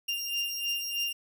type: beating tone pair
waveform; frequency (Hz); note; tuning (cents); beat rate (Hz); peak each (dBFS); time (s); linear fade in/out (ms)
30% pulse; 2794 / 2797.2; F7 / F7; 0 / +2; 3.2; -29 / -32; 0.08-1.13; 10
effects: none